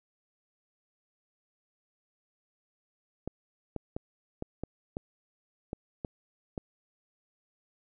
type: clicks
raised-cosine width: 2 ms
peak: -21 dBFS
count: 9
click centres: 3.276 / 3.763 / 3.965 / 4.424 / 4.636 / 4.969 / 5.731 / 6.048 / 6.578 s
effects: none